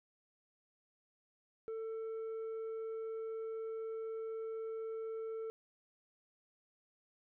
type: tone with tanh clipping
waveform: sine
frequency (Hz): 446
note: A4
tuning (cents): +23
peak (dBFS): -40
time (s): 1.68-5.5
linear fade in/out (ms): 0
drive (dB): 4
effects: none